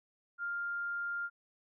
sine tone, 1400 Hz, F6, 4 cents sharp, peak -34 dBFS, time 0.38-1.3 s, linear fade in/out 50 ms, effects none

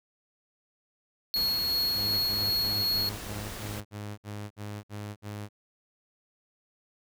square tone with tremolo, 4321 Hz, C#8, 45 cents flat, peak -25 dBFS, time 1.34-3.09 s, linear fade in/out 0 ms, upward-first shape sine, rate 2.7 Hz, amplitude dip 25%
pink noise, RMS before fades -40 dBFS, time 1.36-3.8 s, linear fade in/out 0 ms
sawtooth tone bursts, 103.83 Hz, G#2, in tune, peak -32 dBFS, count 11, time 1.94-5.49 s, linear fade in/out 50 ms, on 270 ms, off 58 ms
effects none

